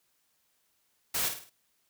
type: noise with echo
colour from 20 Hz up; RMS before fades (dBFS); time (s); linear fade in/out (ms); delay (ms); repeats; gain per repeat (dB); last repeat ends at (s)
white; -30; 1.14-1.29; 10; 52; 4; -7; 1.498
effects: white hiss -73 dBFS RMS until 1.89 s